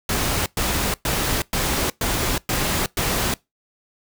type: noise bursts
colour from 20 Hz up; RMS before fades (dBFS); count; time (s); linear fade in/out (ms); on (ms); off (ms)
pink; -22; 7; 0.09-3.34; 2; 370; 110
effects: noise-tail reverb RT60 0.2 s tail -23 dB re dry